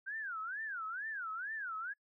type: tone with vibrato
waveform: sine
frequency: 1516 Hz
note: F#6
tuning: 42 cents sharp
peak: -38 dBFS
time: 0.06-1.94 s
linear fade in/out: 20 ms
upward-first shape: sine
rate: 2.2 Hz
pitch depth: 290 cents each way
effects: noise-tail reverb RT60 0.1 s tail -26 dB re dry